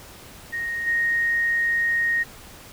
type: tone with level steps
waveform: sine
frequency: 1864.7 Hz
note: A#6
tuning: in tune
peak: -25 / -19 dBFS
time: 0.52-2.24 s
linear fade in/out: 20 ms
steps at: 0.86 s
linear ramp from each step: 20 ms
effects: pink hiss -44 dBFS RMS until 2.72 s